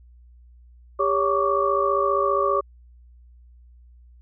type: tone cluster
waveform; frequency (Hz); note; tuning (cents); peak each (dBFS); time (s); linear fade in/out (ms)
sine; 399.6 / 561 / 1121 / 1176; G4 / C#5 / C#6 / D6; +33 / +21 / +19 / +2; -24; 0.99-2.61; 10
effects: added 60 Hz sine -47 dBFS peak until 4.21 s